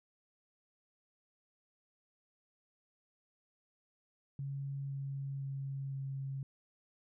sine tone with pitch steps, 138.59 / 137.71 / 136.84 / 135.97 Hz, C#3 / C#3 / C#3 / C#3, 0 / -11 / -22 / -33 cents, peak -37 dBFS, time 4.39-6.43 s, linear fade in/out 2 ms, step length 510 ms, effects none

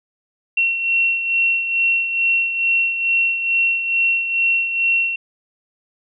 sine beating tone pair, 2724 / 2726.3 Hz, F7 / F7, -44 / -42 cents, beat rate 2.3 Hz, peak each -16 / -24 dBFS, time 0.57-5.16 s, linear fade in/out 5 ms, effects none

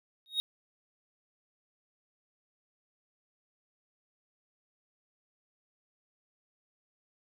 triangle tone with exponential growth, 3749 Hz, A#7, 9 cents sharp, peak -22 dBFS, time 0.26-0.4 s, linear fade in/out 0 ms, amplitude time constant 29 ms, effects none

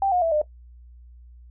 sine tone with pitch steps, 784 / 718.9 / 659.3 / 604.5 Hz, G5 / F5 / E5 / D5, 0 / +50 / 0 / +50 cents, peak -18 dBFS, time 0.02-0.416 s, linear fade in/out 2 ms, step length 99 ms, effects noise-tail reverb RT60 0.1 s tail -17 dB re dry + added 60 Hz sine -44 dBFS peak until 1.5 s

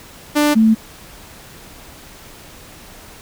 sawtooth / sine tone pair in turn, 295.9 / 221.1 Hz, D4 / A3, +13 / +9 cents, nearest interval perfect fourth, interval 504 cents, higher first, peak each -8 dBFS, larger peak neither, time 0.35-0.55 / 0.55-0.75 s, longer neither, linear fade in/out 20 ms, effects pink hiss -40 dBFS RMS until 3.21 s

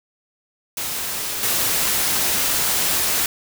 white noise with level steps, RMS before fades -26 / -20 dBFS, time 0.77-3.26 s, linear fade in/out 2 ms, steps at 1.43 s, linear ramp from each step 2 ms, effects none

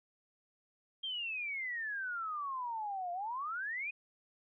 sine exponential two-way sweep, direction down then up, 3226 to 689 to 2529 Hz, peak -36 dBFS, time 1.03-3.91 s, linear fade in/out 10 ms, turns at 3.12 s, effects none

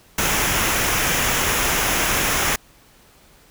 pink noise with comb filter, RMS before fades -20 dBFS, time 0.18-2.56 s, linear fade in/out 5 ms, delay 0.23 ms, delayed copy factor -0.5, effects pink hiss -52 dBFS RMS until 3.5 s

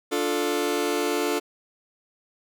sawtooth chord, D minor, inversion none, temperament just, 293.7 / 352.4 / 440.5 Hz, D4 / F4 / A4, 0 / +16 / +2 cents, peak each -24 / -24 / -22 dBFS, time 0.11-1.4 s, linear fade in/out 20 ms, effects none

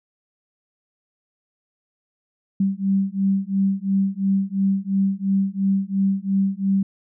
sine beating tone pair, 193.4 / 196.3 Hz, G3 / G3, -23 / +3 cents, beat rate 2.9 Hz, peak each -21 dBFS, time 2.6-6.83 s, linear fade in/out 5 ms, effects none

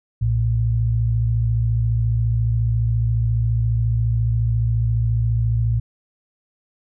sine tone pair together, 59.68 / 114.1 Hz, A#1 / A#2, +41 / -37 cents, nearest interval major seventh, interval 1122 cents, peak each -22 / -17 dBFS, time 0.21-5.8 s, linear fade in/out 10 ms, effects none

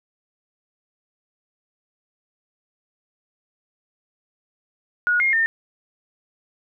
sine tone with pitch steps, 1450 / 2133 / 1814 Hz, F#6 / C7 / A#6, -35 / +33 / -48 cents, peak -16 dBFS, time 5.07-5.46 s, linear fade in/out 0 ms, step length 130 ms, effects none

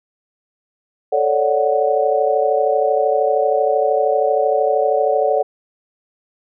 sine chord, D major seventh, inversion second, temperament equal, 440 / 554.4 / 587.3 / 740 Hz, A4 / C#5 / D5 / F#5, 0 / 0 / 0 / 0 cents, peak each -19 dBFS, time 1.12-5.43 s, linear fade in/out 10 ms, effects none

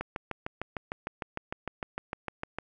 click train, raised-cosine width 0.5 ms, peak -18 dBFS, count 18, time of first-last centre 0.01-2.586 s, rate 6.6 Hz, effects none

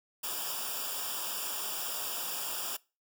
white noise with comb filter, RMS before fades -36 dBFS, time 0.23-2.77 s, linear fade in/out 10 ms, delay 0.48 ms, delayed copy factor -0.95, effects noise-tail reverb RT60 0.3 s tail -23 dB re dry

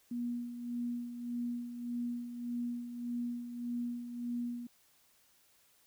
sine tone with tremolo, 240.3 Hz, B3, 47 cents flat, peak -33 dBFS, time 0.11-4.67 s, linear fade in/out 5 ms, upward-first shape sine, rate 1.7 Hz, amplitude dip 60%, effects white hiss -68 dBFS RMS until 5.86 s

